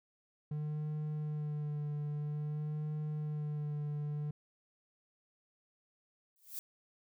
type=tone with vibrato; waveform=triangle; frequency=149.9 Hz; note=D3; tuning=36 cents sharp; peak=-33 dBFS; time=0.51-4.31 s; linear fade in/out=5 ms; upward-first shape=sine; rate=0.51 Hz; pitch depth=25 cents each way
type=noise with exponential growth; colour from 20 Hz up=violet; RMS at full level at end=-38 dBFS; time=6.36-6.59 s; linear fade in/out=0 ms; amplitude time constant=50 ms
effects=none